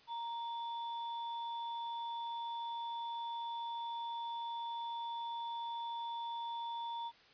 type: tone with sample-and-hold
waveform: sine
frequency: 933 Hz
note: A#5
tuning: 1 cent sharp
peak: -38 dBFS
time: 0.07-7.12 s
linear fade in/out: 50 ms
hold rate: 4410 Hz
effects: white hiss -63 dBFS RMS until 7.33 s + resampled to 11025 Hz